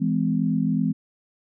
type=chord; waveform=sine; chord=E augmented; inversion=none; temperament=equal with one note detuned; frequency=164.81 / 207.7 / 255.5 Hz; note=E3 / G#3 / B#3; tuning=0 / 0 / -41 cents; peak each=-24 dBFS; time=0-0.93 s; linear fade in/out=20 ms; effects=none